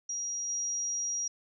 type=tone with level steps; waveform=sine; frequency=5720 Hz; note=F8; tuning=41 cents sharp; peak=-32 / -30 dBFS; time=0.09-1.28 s; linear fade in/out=5 ms; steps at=0.48 s; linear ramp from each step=20 ms; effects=none